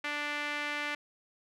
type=tone with band-pass filter; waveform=sawtooth; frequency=293.7 Hz; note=D4; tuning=in tune; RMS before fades=-35 dBFS; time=0.04-0.95 s; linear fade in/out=5 ms; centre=2100 Hz; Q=2; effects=none